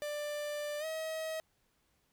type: tone with pitch glide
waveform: 45% pulse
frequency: 591 to 637.1 Hz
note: D5 to D#5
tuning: +11 to +41 cents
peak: -36 dBFS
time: 0.02-1.4 s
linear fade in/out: 0 ms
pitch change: +130 cents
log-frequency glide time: 0.79-0.85 s
effects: pink hiss -75 dBFS RMS until 2.12 s